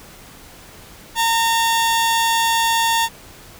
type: tone pair together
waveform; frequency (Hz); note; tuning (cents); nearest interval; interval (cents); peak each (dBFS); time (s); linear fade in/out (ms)
sawtooth; 915 / 3421; A#5 / A7; -32 / -49; octave + major seventh; 2283; -12 / -21; 1.15-3.09; 50
effects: pink hiss -42 dBFS RMS until 3.59 s